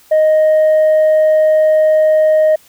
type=tone; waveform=sine; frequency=622.3 Hz; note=D#5; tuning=in tune; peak=-5 dBFS; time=0.11-2.56 s; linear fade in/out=10 ms; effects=tanh soft clip ceiling -6 dBFS + white hiss -47 dBFS RMS until 2.68 s